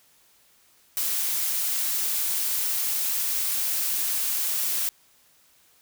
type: noise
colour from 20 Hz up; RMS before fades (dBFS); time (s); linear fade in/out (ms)
blue; -26; 0.97-4.89; 0
effects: white hiss -60 dBFS RMS until 5.81 s